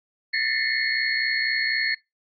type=tone cluster; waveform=sine; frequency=1764 / 1828 / 2048 / 2172 / 4324 Hz; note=A6 / A#6 / C7 / C#7 / C#8; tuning=+4 / -34 / -38 / -36 / -44 cents; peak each=-28 dBFS; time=0.33-1.95 s; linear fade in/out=10 ms; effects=noise-tail reverb RT60 0.2 s tail -22 dB re dry + AAC 64 kbps